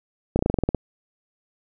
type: slowing click train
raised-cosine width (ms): 2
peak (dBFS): -7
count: 10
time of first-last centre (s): 0.36-0.747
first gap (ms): 31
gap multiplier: 1.08
effects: none